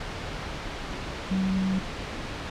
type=tone in noise; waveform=sine; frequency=189.6 Hz; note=F#3; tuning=43 cents sharp; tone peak=-23 dBFS; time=1.31-1.79 s; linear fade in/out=5 ms; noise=pink; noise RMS=-34 dBFS; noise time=0-2.5 s; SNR=+8 dB; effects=low-pass 4000 Hz 12 dB/octave